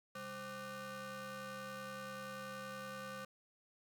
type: ring-modulated tone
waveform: 25% pulse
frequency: 327.1 Hz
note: E4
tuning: 13 cents flat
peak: -38 dBFS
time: 0.15-3.25 s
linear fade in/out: 5 ms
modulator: 853 Hz
effects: none